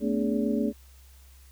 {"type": "tone cluster", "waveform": "sine", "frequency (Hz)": [220.7, 248.4, 289.4, 416.6, 570], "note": ["A3", "B3", "D4", "G#4", "C#5"], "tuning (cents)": [5, 10, -25, 5, 48], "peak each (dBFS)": [-27, -30, -30, -32, -35], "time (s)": [0, 0.73], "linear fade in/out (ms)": 50, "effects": ["added 66 Hz sine -50 dBFS peak until 1.51 s", "white hiss -59 dBFS RMS until 1.51 s"]}